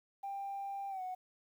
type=tone with pitch glide; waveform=sine; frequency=792 to 739 Hz; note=G5 to F#5; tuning=+18 to -2 cents; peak=-37 dBFS; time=0.23-1.15 s; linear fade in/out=10 ms; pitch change=-120 cents; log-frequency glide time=0.89-1.02 s; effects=tanh soft clip ceiling -34 dBFS + 11-bit